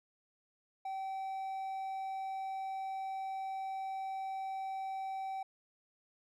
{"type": "tone", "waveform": "triangle", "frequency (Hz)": 770, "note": "G5", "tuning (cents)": -31, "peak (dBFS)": -35, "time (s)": [0.85, 5.43], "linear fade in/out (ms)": 5, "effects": []}